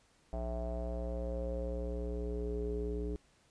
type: tone with low-pass filter sweep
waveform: square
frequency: 59.7 Hz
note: A#1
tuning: 42 cents sharp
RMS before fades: -37 dBFS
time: 0.33-3.16 s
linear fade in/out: 0 ms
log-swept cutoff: 690 to 380 Hz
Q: 7.1
effects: pink hiss -68 dBFS RMS until 3.5 s + resampled to 22050 Hz